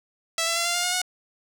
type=tone with pitch steps; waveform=5% pulse; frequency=659.3 / 670.4 / 681.8 / 693.3 / 705 / 716.9 / 729 Hz; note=E5 / E5 / F5 / F5 / F5 / F5 / F#5; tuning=0 / +29 / -42 / -13 / +16 / +45 / -26 cents; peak=-11 dBFS; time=0.38-1.017 s; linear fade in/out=2 ms; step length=91 ms; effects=none